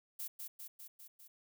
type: noise with echo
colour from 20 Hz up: violet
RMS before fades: -42 dBFS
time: 0.19-0.28 s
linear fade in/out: 10 ms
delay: 200 ms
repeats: 5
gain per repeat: -3 dB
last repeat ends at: 1.28 s
effects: none